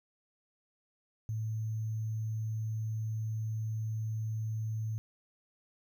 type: tone with sample-and-hold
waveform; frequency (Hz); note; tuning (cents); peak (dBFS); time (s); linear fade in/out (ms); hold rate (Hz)
sine; 110; A2; 0; -32; 1.29-4.98; 0; 6300
effects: none